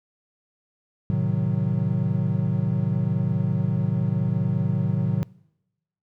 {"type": "chord", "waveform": "triangle", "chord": "A diminished seventh", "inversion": "none", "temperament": "equal", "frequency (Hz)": [110, 130.81, 155.56, 185], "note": ["A2", "C3", "Eb3", "Gb3"], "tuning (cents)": [0, 0, 0, 0], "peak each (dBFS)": -24, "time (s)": [1.1, 5.23], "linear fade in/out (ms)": 0, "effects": ["noise-tail reverb RT60 0.9 s tail -24 dB re dry"]}